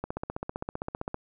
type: click train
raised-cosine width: 1 ms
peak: -18 dBFS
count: 18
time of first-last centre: 0.04-1.144 s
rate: 15.4 Hz
effects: none